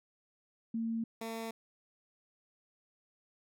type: tone pair in turn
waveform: sine / 15% pulse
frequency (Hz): 227.3 / 226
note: A#3 / A3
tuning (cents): -43 / +47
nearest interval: unison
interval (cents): 10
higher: first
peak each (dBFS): -32 / -32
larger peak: neither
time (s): 0.74-1.04 / 1.21-1.51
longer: neither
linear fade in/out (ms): 5
effects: none